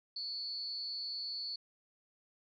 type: tone with amplitude modulation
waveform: sine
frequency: 4435 Hz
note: C#8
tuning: in tune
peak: -34 dBFS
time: 0.16-1.56 s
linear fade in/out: 5 ms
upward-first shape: sine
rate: 249 Hz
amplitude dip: 80%
effects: none